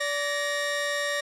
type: tone pair together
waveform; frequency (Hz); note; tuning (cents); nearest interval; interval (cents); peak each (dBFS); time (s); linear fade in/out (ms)
sawtooth; 578.1 / 1864.7; D5 / A#6; -27 / 0; octave + minor sixth; 2027; -25; 0-1.21; 10
effects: low-pass 9000 Hz 12 dB/octave